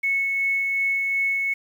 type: tone with tremolo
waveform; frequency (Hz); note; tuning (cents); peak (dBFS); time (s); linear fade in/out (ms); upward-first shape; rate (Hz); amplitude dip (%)
sine; 2202; C#7; -12; -19; 0.03-1.54; 10; sine; 2.7; 25
effects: 8-bit